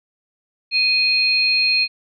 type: tone pair together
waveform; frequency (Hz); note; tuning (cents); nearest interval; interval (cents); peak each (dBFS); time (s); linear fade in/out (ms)
sine; 2489 / 4235; D#7 / C8; 0 / +20; major sixth; 920; -17; 0.71-1.88; 50
effects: none